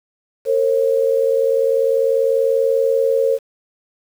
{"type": "tone pair together", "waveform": "sine", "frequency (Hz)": [457.5, 537.8], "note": ["A#4", "C5"], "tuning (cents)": [-32, 47], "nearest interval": "minor third", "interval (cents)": 279, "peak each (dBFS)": [-16, -16], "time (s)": [0.45, 3.39], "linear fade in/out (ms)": 50, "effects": ["7-bit"]}